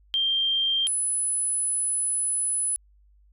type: tone pair in turn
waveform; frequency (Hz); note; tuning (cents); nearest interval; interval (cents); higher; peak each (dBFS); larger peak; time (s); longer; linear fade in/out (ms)
sine; 3174 / 10077; G7 / D#9; +21 / +21; octave + minor sixth; 2000; second; -21 / -23; first; 0.14-0.87 / 0.87-2.76; second; 0
effects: added 50 Hz sine -55 dBFS peak until 3.32 s